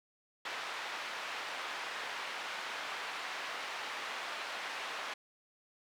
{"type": "band-pass noise", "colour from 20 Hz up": "pink", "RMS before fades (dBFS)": -41, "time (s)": [0.45, 5.14], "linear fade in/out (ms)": 5, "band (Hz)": [910, 3200], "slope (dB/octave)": 12, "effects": []}